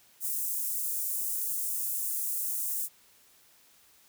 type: high-pass noise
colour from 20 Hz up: white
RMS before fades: -32 dBFS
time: 0.2-2.89 s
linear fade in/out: 50 ms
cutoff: 7900 Hz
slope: 24 dB/octave
effects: white hiss -61 dBFS RMS until 4.08 s